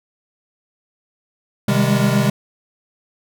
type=chord; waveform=square; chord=Ab major seventh; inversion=first; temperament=equal with one note detuned; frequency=130.81 / 155.56 / 199.65 / 207.7 Hz; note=C3 / Eb3 / G3 / Ab3; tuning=0 / 0 / +32 / 0 cents; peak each=-19 / -23 / -19 / -21 dBFS; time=1.68-2.3 s; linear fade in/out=5 ms; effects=none